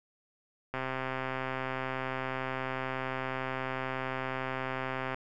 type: click train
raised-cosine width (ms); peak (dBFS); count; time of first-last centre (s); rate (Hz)
0.5; -19; 578; 0.74-5.145; 131
effects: none